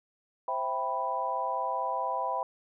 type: chord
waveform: sine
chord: C major seventh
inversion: none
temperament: equal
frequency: 523.3 / 659.3 / 784 / 987.8 Hz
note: C5 / E5 / G5 / B5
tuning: 0 / 0 / 0 / 0 cents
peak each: -37 / -36 / -34 / -31 dBFS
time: 0.48-2.43 s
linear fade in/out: 2 ms
effects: none